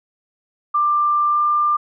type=tone with pitch glide; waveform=sine; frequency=1186 to 1192.9 Hz; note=D6 to D6; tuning=+17 to +27 cents; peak=-14 dBFS; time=0.74-1.77 s; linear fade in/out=10 ms; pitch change=+10 cents; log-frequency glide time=1.3-1.39 s; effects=none